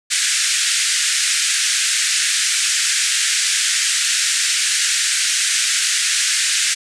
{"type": "band-pass noise", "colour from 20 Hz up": "white", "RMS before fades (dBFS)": -18, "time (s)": [0.1, 6.75], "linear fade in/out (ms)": 20, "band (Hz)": [1500, 9100], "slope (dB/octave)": 48, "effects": []}